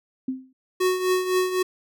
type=tone with exponential decay; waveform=sine; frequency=260.3 Hz; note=C4; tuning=9 cents flat; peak=-21 dBFS; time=0.28-0.53 s; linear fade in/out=5 ms; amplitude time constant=54 ms
type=tone with tremolo; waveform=square; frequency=368.9 Hz; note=F#4; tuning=5 cents flat; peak=-18 dBFS; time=0.8-1.63 s; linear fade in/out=10 ms; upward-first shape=triangle; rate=3.9 Hz; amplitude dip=70%
effects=none